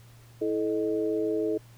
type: tone cluster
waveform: sine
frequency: 326.1 / 432.9 / 618 Hz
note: E4 / A4 / D#5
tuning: -19 / -28 / -12 cents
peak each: -29 / -27 / -35 dBFS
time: 0.41-1.58 s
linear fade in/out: 10 ms
effects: added 117 Hz sine -50 dBFS peak until 1.77 s + pink hiss -58 dBFS RMS until 1.77 s